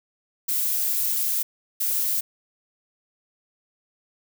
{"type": "noise bursts at uneven times", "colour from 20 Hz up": "violet", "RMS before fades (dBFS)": -24, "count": 2, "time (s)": [[0.48, 1.43], [1.8, 2.21]], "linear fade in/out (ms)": 10, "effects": []}